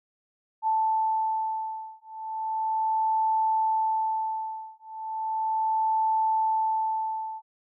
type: beating tone pair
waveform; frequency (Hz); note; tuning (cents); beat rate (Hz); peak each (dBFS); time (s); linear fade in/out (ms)
sine; 880 / 880.36; A5 / A5; 0 / +1; 0.36; -27; 0.62-7.42; 50
effects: none